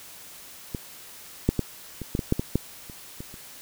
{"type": "clicks", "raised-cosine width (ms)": 3, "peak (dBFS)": [-16, -6, -10, -20, -12, -13, -7, -12, -8, -28, -23, -30], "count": 12, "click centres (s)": [0.748, 1.49, 1.593, 2.017, 2.151, 2.192, 2.324, 2.395, 2.556, 2.898, 3.205, 3.341], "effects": ["white hiss -45 dBFS RMS until 3.61 s"]}